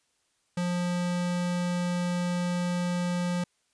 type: tone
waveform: square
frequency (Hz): 176.8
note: F3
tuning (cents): +22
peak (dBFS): -27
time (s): 0.57-3.44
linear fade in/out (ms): 5
effects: white hiss -72 dBFS RMS until 3.73 s + resampled to 22050 Hz